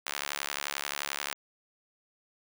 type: tone with high-pass filter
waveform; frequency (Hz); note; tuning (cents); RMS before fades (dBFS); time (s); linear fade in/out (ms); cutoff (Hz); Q
sawtooth; 71.4; D2; -48; -36; 0.06-1.34; 5; 1400; 0.66
effects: none